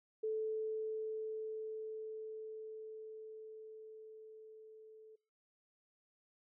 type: tone with level ramp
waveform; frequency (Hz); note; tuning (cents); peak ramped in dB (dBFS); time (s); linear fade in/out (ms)
sine; 437; A4; -12; -34 to -55; 0.23-5.16; 10
effects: noise-tail reverb RT60 0.4 s tail -23 dB re dry